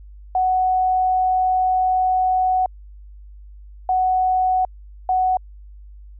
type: tone bursts at uneven times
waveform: sine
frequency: 743 Hz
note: F#5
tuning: 7 cents sharp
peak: -15 dBFS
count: 3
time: 0.35-2.66 / 3.89-4.65 / 5.09-5.37 s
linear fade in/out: 2 ms
effects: added 50 Hz sine -38 dBFS peak until 6.19 s